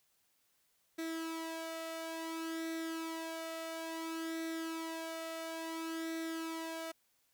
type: tone with flanger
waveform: sawtooth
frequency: 326 Hz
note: E4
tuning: 19 cents flat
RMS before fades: -41 dBFS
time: 0.98-6.92 s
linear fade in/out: 10 ms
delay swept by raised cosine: 0.51 to 1.45 ms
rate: 0.58 Hz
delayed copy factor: +0.6
effects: white hiss -75 dBFS RMS until 7.33 s